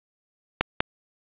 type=clicks; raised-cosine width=0.3 ms; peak=-3 dBFS; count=2; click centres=0.61 / 0.805 s; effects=resampled to 8000 Hz + 7-bit